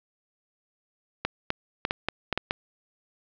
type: clicks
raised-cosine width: 0.3 ms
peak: -9 dBFS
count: 8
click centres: 1.25 / 1.504 / 1.851 / 1.909 / 2.086 / 2.327 / 2.376 / 2.509 s
effects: low-pass 5000 Hz 12 dB/octave + 8-bit